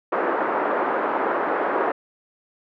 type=band-pass noise; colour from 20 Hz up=pink; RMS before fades=-23 dBFS; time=0.12-1.92 s; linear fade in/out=5 ms; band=340 to 1500 Hz; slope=24 dB/octave; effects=none